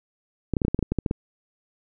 clicks, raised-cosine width 3 ms, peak -10 dBFS, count 12, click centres 0.537 / 0.568 / 0.618 / 0.65 / 0.682 / 0.746 / 0.791 / 0.827 / 0.92 / 0.987 / 1.062 / 1.111 s, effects none

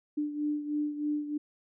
sine beating tone pair, 296.3 / 299.5 Hz, D4 / D4, +15 / +34 cents, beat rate 3.2 Hz, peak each -30 / -36 dBFS, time 0.17-1.38 s, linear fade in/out 10 ms, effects none

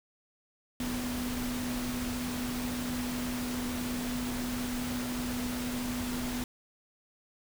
sine tone in noise, 246.9 Hz, B3, in tune, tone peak -33 dBFS, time 0.8-6.44 s, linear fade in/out 2 ms, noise pink, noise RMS -38 dBFS, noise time 0.8-6.44 s, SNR +2 dB, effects none

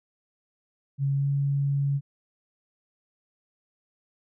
sine tone with pitch glide, 138.59 to 140.28 Hz, C#3 to C#3, 0 to +21 cents, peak -22 dBFS, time 0.98-2.01 s, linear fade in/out 50 ms, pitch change +21 cents, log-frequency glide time 1.15-1.27 s, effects none

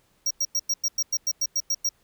square tone bursts, 5640 Hz, F8, 16 cents sharp, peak -22 dBFS, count 12, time 0.26-1.891 s, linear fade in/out 5 ms, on 47 ms, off 97 ms, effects pink hiss -65 dBFS RMS until 2.03 s

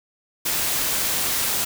white noise, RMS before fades -23 dBFS, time 0.45-1.65 s, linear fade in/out 10 ms, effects none

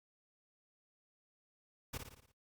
pink noise with echo, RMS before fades -42 dBFS, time 1.93-1.98 s, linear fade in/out 10 ms, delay 57 ms, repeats 6, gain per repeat -5 dB, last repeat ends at 2.322 s, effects noise-tail reverb RT60 0.1 s tail -19 dB re dry + Opus 48 kbps

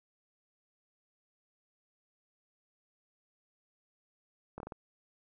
slowing click train, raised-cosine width 1 ms, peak -28 dBFS, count 5, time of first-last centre 4.58-4.722 s, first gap 22 ms, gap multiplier 1.33, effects none

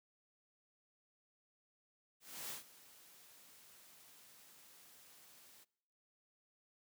white noise with ADSR envelope, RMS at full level -44 dBFS, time 2.2-5.65 s, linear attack 300 ms, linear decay 130 ms, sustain -18 dB, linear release 25 ms, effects noise-tail reverb RT60 0.8 s tail -24 dB re dry + high-pass 100 Hz 12 dB/octave

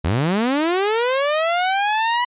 sawtooth linear sweep, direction up, 71.2 to 987.8 Hz, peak -13 dBFS, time 0.04-2.25 s, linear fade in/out 10 ms, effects resampled to 8000 Hz

